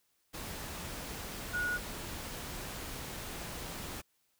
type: tone in noise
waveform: sine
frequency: 1453 Hz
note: F#6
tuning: 32 cents flat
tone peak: -31 dBFS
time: 1.53-1.78 s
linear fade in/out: 20 ms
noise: pink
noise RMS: -42 dBFS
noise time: 0.33-4.02 s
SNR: +8 dB
effects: white hiss -75 dBFS RMS until 4.39 s